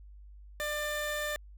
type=tone pair together; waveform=35% pulse; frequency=597.2 / 1784 Hz; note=D5 / A6; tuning=+29 / +23 cents; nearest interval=octave + perfect fifth; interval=1894 cents; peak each=-33 / -33 dBFS; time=0.6-1.36 s; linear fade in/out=0 ms; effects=added 50 Hz sine -48 dBFS peak until 1.57 s